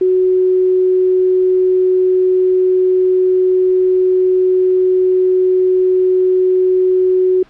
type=tone; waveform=sine; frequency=370 Hz; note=F#4; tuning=in tune; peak=-9 dBFS; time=0.01-7.43 s; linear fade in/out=5 ms; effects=pink hiss -47 dBFS RMS until 7.49 s + low-pass 3000 Hz 12 dB/octave